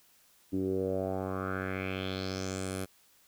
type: tone with low-pass filter sweep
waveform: 10% pulse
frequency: 94.6 Hz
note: F#2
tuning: 39 cents sharp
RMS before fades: -34 dBFS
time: 0.52-2.86 s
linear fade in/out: 20 ms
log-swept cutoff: 290 to 12000 Hz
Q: 3.9
effects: white hiss -64 dBFS RMS until 3.27 s